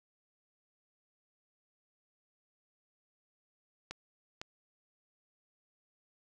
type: clicks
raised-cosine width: 0.2 ms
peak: -23 dBFS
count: 2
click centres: 3.91 / 4.415 s
effects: none